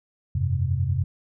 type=chord; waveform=sine; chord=F suspended second; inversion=none; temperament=equal; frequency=87.31 / 98 / 130.81 Hz; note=F2 / G2 / C3; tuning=0 / 0 / 0 cents; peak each=-25 / -26 / -25 dBFS; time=0.35-1.04 s; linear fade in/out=5 ms; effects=none